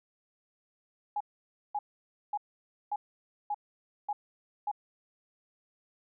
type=tone bursts; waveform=sine; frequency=830 Hz; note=G#5; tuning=1 cent flat; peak=-29 dBFS; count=7; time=1.16-4.715 s; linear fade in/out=5 ms; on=45 ms; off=540 ms; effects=none